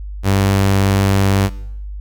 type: tone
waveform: sawtooth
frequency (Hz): 98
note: G2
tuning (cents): 0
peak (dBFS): -8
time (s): 0.23-1.5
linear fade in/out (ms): 50
effects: noise-tail reverb RT60 0.7 s tail -18 dB re dry + added 50 Hz sine -25 dBFS peak until 2 s